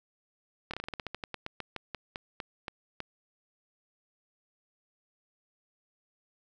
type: slowing click train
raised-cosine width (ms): 0.3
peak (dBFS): -20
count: 20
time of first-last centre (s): 0.71-3.004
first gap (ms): 26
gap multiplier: 1.15
effects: none